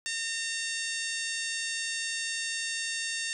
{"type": "harmonic tone", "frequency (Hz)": 912, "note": "A#5", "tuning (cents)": -38, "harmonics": [2, 3, 4, 5, 6, 7, 8, 9, 10], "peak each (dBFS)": [-36, -38, -39, -40, -41, -41, -42, -43, -43], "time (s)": [0.06, 3.33], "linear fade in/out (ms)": 0, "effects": []}